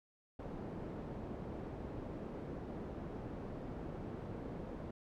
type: low-pass noise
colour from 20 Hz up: white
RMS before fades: -45 dBFS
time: 0.39-4.91 s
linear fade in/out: 5 ms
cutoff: 390 Hz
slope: 12 dB/octave
effects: none